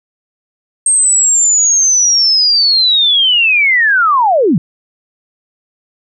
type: linear sweep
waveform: sine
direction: down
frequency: 8490 to 136.6 Hz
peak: -7 dBFS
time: 0.86-4.58 s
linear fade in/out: 2 ms
effects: none